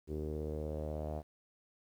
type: tone with low-pass filter sweep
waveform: sawtooth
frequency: 76.4 Hz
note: D#2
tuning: 31 cents flat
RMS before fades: -39 dBFS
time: 0.07-1.23 s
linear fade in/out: 50 ms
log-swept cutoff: 380 to 680 Hz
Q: 4.6
effects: 11-bit